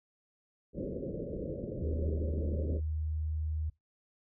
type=low-pass noise; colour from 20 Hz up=white; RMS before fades=-38 dBFS; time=0.73-2.81 s; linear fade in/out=50 ms; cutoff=570 Hz; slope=96 dB/octave
type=tone; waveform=sine; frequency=77.78 Hz; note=D#2; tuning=in tune; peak=-31 dBFS; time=1.82-3.7 s; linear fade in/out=10 ms
effects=noise-tail reverb RT60 0.2 s tail -23 dB re dry